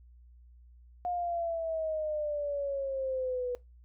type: exponential sweep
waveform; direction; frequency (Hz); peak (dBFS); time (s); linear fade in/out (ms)
sine; down; 717 to 490; -30; 1.05-3.55; 0
effects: noise-tail reverb RT60 0.2 s tail -21 dB re dry + added 60 Hz sine -53 dBFS peak until 3.84 s